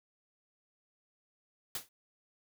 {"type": "noise with exponential decay", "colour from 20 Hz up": "white", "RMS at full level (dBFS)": -33, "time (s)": [1.75, 1.89], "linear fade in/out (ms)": 2, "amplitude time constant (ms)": 29, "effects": []}